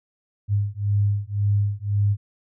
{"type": "beating tone pair", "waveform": "sine", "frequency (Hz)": [101.1, 103], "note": ["G#2", "G#2"], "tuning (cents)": [-46, -14], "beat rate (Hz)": 1.9, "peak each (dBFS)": -22, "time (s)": [0.48, 2.17], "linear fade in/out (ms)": 50, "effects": []}